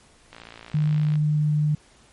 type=click train; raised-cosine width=0.3 ms; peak=-25 dBFS; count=48; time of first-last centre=0.33-1.156 s; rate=56.9 Hz
type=tone with pitch glide; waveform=sine; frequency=151.6 to 150.38 Hz; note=D#3 to D3; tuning=-45 to +41 cents; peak=-18 dBFS; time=0.74-1.75 s; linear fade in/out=5 ms; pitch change=-14 cents; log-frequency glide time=0.9-1.57 s
effects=pink hiss -55 dBFS RMS until 2.12 s + MP3 48 kbps